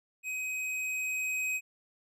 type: tone with level ramp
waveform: square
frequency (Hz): 2523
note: D#7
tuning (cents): +23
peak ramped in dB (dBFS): -34 to -30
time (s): 0.23-1.61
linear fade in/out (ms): 50
effects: low-pass 12000 Hz 12 dB/octave